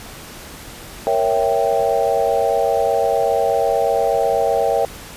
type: chord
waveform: sine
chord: A# diminished seventh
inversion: none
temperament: equal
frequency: 466.2 / 554.4 / 659.3 / 784 Hz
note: A#4 / C#5 / E5 / G5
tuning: 0 / 0 / 0 / 0 cents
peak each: -20 dBFS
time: 1.07-4.85 s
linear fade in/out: 0 ms
effects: pink hiss -36 dBFS RMS until 5.16 s + resampled to 32000 Hz